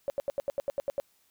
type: tone bursts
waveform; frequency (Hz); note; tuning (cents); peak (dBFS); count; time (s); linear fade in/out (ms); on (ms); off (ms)
sine; 560; C#5; +18; -26; 10; 0.08-1; 0; 20; 80
effects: white hiss -68 dBFS RMS until 1.3 s